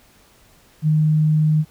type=tone; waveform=sine; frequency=154.3 Hz; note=D#3; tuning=14 cents flat; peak=-13 dBFS; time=0.82-1.65 s; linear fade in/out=50 ms; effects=pink hiss -53 dBFS RMS until 1.7 s